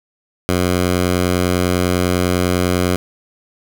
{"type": "tone", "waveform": "10% pulse", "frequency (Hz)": 90, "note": "F#2", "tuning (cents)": -47, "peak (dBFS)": -6, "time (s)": [0.49, 2.96], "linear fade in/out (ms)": 0, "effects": []}